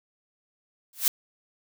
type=noise with exponential growth; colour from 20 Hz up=blue; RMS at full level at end=-17 dBFS; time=0.93-1.08 s; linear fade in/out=1 ms; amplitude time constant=31 ms; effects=none